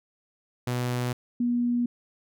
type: tone pair in turn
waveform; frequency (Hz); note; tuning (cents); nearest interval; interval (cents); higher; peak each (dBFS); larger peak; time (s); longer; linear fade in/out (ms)
sawtooth / sine; 123.4 / 241.2; B2 / B3; -1 / -41; octave; 1160; second; -22; neither; 0.67-1.13 / 1.4-1.86; neither; 5
effects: none